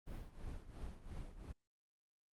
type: noise with tremolo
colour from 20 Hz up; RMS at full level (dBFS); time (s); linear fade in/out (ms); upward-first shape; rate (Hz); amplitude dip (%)
brown; -45; 0.06-1.53; 20; triangle; 2.9; 80
effects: Opus 32 kbps